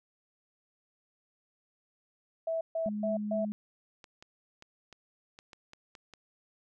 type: tone bursts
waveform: sine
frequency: 654 Hz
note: E5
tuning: 14 cents flat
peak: -29 dBFS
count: 4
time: 2.47-3.45 s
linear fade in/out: 5 ms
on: 140 ms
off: 140 ms
type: tone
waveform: sine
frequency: 209.5 Hz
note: G#3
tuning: 15 cents sharp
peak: -32 dBFS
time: 2.86-3.52 s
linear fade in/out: 0 ms
type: clicks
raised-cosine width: 0.2 ms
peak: -32 dBFS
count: 9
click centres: 4.042 / 4.225 / 4.624 / 4.927 / 5.389 / 5.532 / 5.734 / 5.952 / 6.137 s
effects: none